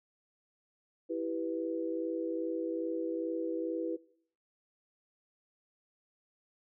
sine chord, E minor, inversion none, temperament equal, 329.6 / 392 / 493.9 Hz, E4 / G4 / B4, 0 / 0 / 0 cents, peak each -35 / -40 / -36 dBFS, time 1.09-3.97 s, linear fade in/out 20 ms, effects noise-tail reverb RT60 0.6 s tail -21 dB re dry

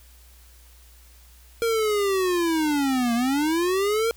square linear two-way sweep, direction down then up, 466.2 to 230 to 466.2 Hz, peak -21 dBFS, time 1.62-4.11 s, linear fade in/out 0 ms, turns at 3.14 s, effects added 60 Hz sine -49 dBFS peak until 4.16 s + white hiss -55 dBFS RMS until 4.16 s

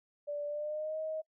sine tone with pitch glide, 584 to 629.5 Hz, D5 to D#5, -10 to +20 cents, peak -34 dBFS, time 0.27-1.22 s, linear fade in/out 20 ms, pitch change +130 cents, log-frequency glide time 0.46-0.98 s, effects noise-tail reverb RT60 0.1 s tail -24 dB re dry

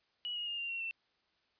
sine tone with pitch steps, 2923 / 2874 / 2827 / 2780 / 2734 / 2688 Hz, F#7 / F7 / F7 / F7 / F7 / E7, -22 / +49 / +20 / -9 / -37 / +33 cents, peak -36 dBFS, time 0.25-0.91 s, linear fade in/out 0 ms, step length 110 ms, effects white hiss -75 dBFS RMS until 1.59 s + resampled to 11025 Hz

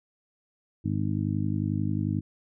harmonic tone, 51.2 Hz, G#1, 24 cents flat, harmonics 2 / 3 / 4 / 5 / 6, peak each -29 / -31 / -32 / -33 / -34 dBFS, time 0.84-2.21 s, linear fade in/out 20 ms, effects none

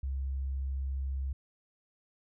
sine tone, 67.2 Hz, C2, 47 cents sharp, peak -31 dBFS, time 0.03-1.33 s, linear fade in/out 5 ms, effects none

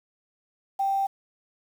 sine tone with quantisation, 784 Hz, G5, in tune, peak -22 dBFS, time 0.79-1.07 s, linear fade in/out 10 ms, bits 8, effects none

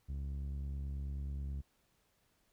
sawtooth tone with low-pass filter, 69.3 Hz, C#2, in tune, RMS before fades -40 dBFS, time 0.08-1.62 s, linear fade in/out 20 ms, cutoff 140 Hz, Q 0.64, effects pink hiss -75 dBFS RMS until 2.52 s

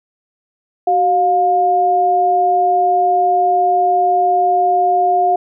sine tone pair together, 375.8 / 710 Hz, F#4 / F5, +27 / +28 cents, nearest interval major seventh, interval 1101 cents, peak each -19 / -11 dBFS, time 0.87-5.36 s, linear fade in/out 5 ms, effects none

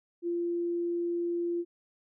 sine tone, 344.6 Hz, F4, 23 cents flat, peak -28 dBFS, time 0.22-1.65 s, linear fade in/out 50 ms, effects none

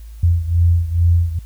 sine beating tone pair, 84.9 / 87.2 Hz, F2 / F2, -48 / -2 cents, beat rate 2.3 Hz, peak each -13 / -17 dBFS, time 0.23-1.39 s, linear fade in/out 5 ms, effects added 55 Hz sine -32 dBFS peak until 1.45 s + white hiss -53 dBFS RMS until 1.45 s

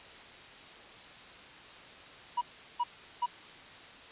triangle tone bursts, 966 Hz, B5, 39 cents flat, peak -25 dBFS, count 3, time 2.37-3.262 s, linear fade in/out 10 ms, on 44 ms, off 380 ms, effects white hiss -50 dBFS RMS until 4.11 s + resampled to 8000 Hz

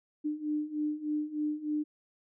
sine beating tone pair, 299 / 302.3 Hz, D4 / D#4, +31 / -50 cents, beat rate 3.3 Hz, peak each -35 / -32 dBFS, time 0.24-1.84 s, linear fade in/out 20 ms, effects none

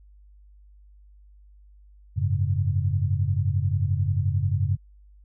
sine chord, F# suspended second, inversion none, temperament equal, 92.5 / 103.83 / 138.59 Hz, F#2 / G#2 / C#3, 0 / 0 / 0 cents, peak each -24 / -25 / -27 dBFS, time 2.16-4.77 s, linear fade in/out 20 ms, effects added 50 Hz sine -49 dBFS peak until 5.24 s

